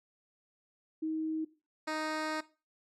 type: tone pair in turn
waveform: sine / 10% pulse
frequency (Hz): 316.1 / 311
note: D#4 / D#4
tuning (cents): +27 / -1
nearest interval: unison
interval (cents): 28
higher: first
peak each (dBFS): -31 / -25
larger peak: second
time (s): 1.02-1.45 / 1.87-2.41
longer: second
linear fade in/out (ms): 10
effects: noise-tail reverb RT60 0.3 s tail -17 dB re dry + low-pass 7000 Hz 12 dB/octave